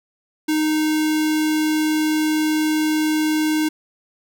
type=tone with notch filter; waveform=square; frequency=309.3 Hz; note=D#4; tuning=10 cents flat; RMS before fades=-19 dBFS; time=0.48-3.69 s; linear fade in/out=10 ms; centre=720 Hz; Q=1.1; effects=none